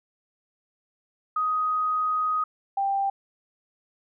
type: tone pair in turn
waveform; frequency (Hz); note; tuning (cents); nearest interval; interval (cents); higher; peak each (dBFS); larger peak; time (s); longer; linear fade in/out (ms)
sine; 1252 / 788.7; D#6 / G5; +10 / +10; minor sixth; 800; first; -22; neither; 1.36-2.44 / 2.77-3.1; first; 5
effects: none